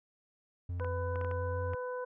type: tone with pitch glide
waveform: triangle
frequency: 88.3 to 89.53 Hz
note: F2 to F2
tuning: +20 to +44 cents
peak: -32 dBFS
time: 0.69-1.75 s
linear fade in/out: 5 ms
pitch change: +24 cents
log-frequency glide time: 1.17-1.53 s
type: clicks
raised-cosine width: 0.5 ms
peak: -29 dBFS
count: 7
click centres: 0.798 / 0.846 / 1.158 / 1.213 / 1.247 / 1.313 / 1.735 s
type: harmonic tone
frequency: 500 Hz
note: B4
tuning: 21 cents sharp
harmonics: 1 / 2 / 3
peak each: -36 / -42 / -46 dBFS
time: 0.8-2.05 s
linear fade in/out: 10 ms
effects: none